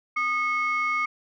sine tone pair together, 1228 / 2188 Hz, D#6 / C#7, -23 / -23 cents, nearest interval minor seventh, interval 1000 cents, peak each -24 dBFS, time 0.16-1.06 s, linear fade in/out 10 ms, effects tanh soft clip ceiling -18 dBFS

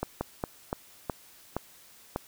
slowing click train, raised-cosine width 1 ms, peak -15 dBFS, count 7, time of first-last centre 0.03-2.161 s, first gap 180 ms, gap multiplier 1.27, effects white hiss -55 dBFS RMS until 2.27 s

